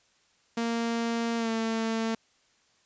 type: tone with pitch glide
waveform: sawtooth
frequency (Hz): 231.8 to 224.8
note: A#3 to A3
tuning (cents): -10 to +37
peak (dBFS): -23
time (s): 0.57-2.15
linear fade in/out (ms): 5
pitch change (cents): -53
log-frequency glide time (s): 1.37-1.5
effects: white hiss -66 dBFS RMS until 2.85 s + resampled to 16000 Hz